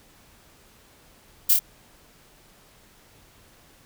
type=noise with echo; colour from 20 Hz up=violet; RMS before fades=-17 dBFS; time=1.49-1.54 s; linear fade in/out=10 ms; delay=27 ms; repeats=2; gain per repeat=-3 dB; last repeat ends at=1.594 s; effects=pink hiss -55 dBFS RMS until 3.85 s